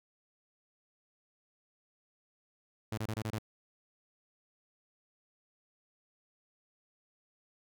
sawtooth tone bursts, 109.4 Hz, A2, 9 cents flat, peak -30 dBFS, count 6, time 2.92-3.386 s, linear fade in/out 5 ms, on 56 ms, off 26 ms, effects none

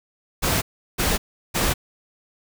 pink noise bursts, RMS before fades -21 dBFS, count 3, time 0.42-1.74 s, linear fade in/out 20 ms, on 200 ms, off 360 ms, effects none

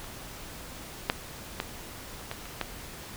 clicks, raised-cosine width 0.3 ms, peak -28 / -7 / -13 / -18 / -26 / -13 dBFS, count 6, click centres 0.043 / 1.099 / 1.601 / 2.314 / 2.456 / 2.613 s, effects pink hiss -43 dBFS RMS until 3.16 s

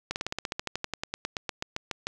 slowing click train, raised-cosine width 0.2 ms, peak -13 dBFS, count 22, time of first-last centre 0.11-2.07 s, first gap 49 ms, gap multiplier 1.06, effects none

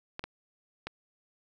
clicks, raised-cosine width 0.3 ms, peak -20 dBFS, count 3, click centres 0.194 / 0.24 / 0.87 s, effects none

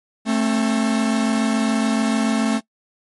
45% pulse tone pair together, 220.8 / 267.8 Hz, A3 / C4, +6 / +40 cents, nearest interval minor third, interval 334 cents, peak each -18 / -22 dBFS, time 0.25-2.61 s, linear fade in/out 50 ms, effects noise-tail reverb RT60 0.1 s tail -22 dB re dry + MP3 48 kbps

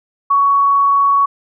sine tone, 1119 Hz, C#6, 16 cents sharp, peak -9 dBFS, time 0.3-1.26 s, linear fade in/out 10 ms, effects none

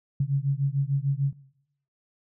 sine beating tone pair, 135.8 / 142.5 Hz, C#3 / C#3, -35 / +48 cents, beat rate 6.7 Hz, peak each -25 dBFS, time 0.2-1.33 s, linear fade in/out 5 ms, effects noise-tail reverb RT60 0.8 s tail -20 dB re dry

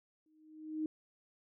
sine tone with exponential growth, 311.1 Hz, D#4, in tune, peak -31 dBFS, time 0.26-0.86 s, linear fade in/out 2 ms, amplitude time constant 130 ms, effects none

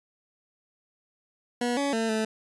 20% pulse tone with pitch steps, 242.3 / 281.6 / 225 / 219.1 Hz, B3 / C#4 / A3 / A3, -33 / +27 / +39 / -7 cents, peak -20 dBFS, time 1.61-2.25 s, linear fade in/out 5 ms, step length 160 ms, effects resampled to 24000 Hz

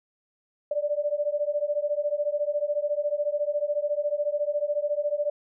sine beating tone pair, 581 / 595 Hz, D5 / D5, -19 / +22 cents, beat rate 14 Hz, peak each -27 dBFS, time 0.71-5.3 s, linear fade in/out 5 ms, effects none

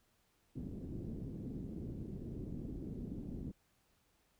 white low-pass noise, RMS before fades -44 dBFS, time 0.55-3.52 s, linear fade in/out 20 ms, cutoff 300 Hz, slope 24 dB/octave, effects pink hiss -75 dBFS RMS until 4.39 s

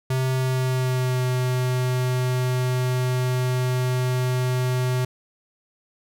square tone with pitch glide, 130.2 to 126.71 Hz, C3 to B2, -8 to +45 cents, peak -21 dBFS, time 0.1-5.05 s, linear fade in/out 5 ms, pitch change -47 cents, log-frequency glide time 0.3-1.25 s, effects none

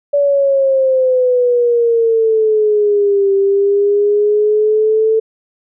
sine exponential two-way sweep, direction down then up, 575 to 392 to 443.7 Hz, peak -9 dBFS, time 0.13-5.2 s, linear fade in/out 10 ms, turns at 3.33 s, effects none

